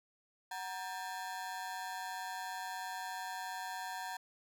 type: ring-modulated tone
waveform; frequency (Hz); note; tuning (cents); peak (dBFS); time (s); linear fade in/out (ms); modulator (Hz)
30% pulse; 843; G#5; +26; -34; 0.51-4.17; 5; 95.5
effects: none